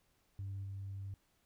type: tone with level steps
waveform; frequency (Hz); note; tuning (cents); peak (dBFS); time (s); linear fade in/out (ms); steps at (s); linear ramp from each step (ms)
sine; 98; G2; 0; -38 / -40; 0.39-1.14; 0; 0.63; 20
effects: tanh soft clip ceiling -37 dBFS + pink hiss -75 dBFS RMS until 1.45 s